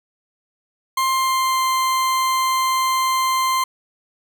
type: tone with pitch glide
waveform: 40% pulse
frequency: 1055 to 1044.7 Hz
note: C6 to C6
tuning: +14 to -3 cents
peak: -16 dBFS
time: 0.97-3.64 s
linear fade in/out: 5 ms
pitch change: -17 cents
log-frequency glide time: 1.12-1.64 s
effects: none